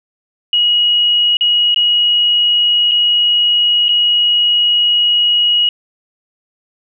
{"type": "tone with dropouts", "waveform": "sine", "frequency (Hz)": 2900, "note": "F#7", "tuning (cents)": -35, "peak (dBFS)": -9, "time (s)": [0.53, 5.69], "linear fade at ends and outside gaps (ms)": 2, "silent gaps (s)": [[1.37, 1.409], [1.745, 1.76], [2.913, 2.917], [3.884, 3.89]], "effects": []}